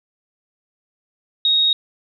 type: tone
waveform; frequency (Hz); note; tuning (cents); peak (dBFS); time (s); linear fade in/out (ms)
sine; 3756; A#7; +12; -13; 1.45-1.73; 2
effects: none